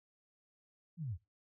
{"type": "linear sweep", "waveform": "sine", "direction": "down", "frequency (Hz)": [180, 73.42], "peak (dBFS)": -37, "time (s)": [0.97, 1.18], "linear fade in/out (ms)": 50, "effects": ["noise-tail reverb RT60 0.2 s tail -18 dB re dry"]}